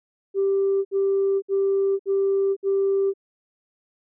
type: tone bursts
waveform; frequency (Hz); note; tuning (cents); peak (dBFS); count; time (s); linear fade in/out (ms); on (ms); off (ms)
sine; 392; G4; 0; -17; 5; 0.34-3.138; 50; 510; 62
effects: tanh soft clip ceiling -14 dBFS